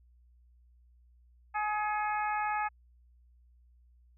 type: harmonic tone with a mistuned harmonic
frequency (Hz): 421.5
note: G#4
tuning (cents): +26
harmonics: 2 / 3 / 4 / 5 / 6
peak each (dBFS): -31 / -36 / -38 / -42 / -44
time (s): 1.54-2.69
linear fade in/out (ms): 20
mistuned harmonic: 5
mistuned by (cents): +43
effects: added 60 Hz sine -59 dBFS peak until 4.17 s